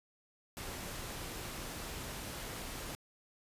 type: noise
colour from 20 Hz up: pink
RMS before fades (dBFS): -43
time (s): 0.57-2.95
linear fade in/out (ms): 0
effects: resampled to 32000 Hz